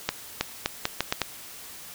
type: accelerating click train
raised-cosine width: 0.2 ms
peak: -6 dBFS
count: 7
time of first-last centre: 0.09-1.217 s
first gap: 320 ms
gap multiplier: 0.78
effects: white hiss -43 dBFS RMS until 1.94 s